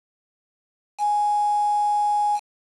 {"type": "tone with quantisation", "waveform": "sine", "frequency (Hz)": 830.6, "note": "G#5", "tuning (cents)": 0, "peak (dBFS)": -18, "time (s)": [0.98, 2.4], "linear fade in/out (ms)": 50, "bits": 6, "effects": ["resampled to 24000 Hz"]}